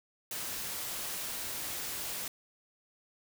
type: noise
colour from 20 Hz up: white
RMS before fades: -38 dBFS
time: 0.31-2.28 s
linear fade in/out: 2 ms
effects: none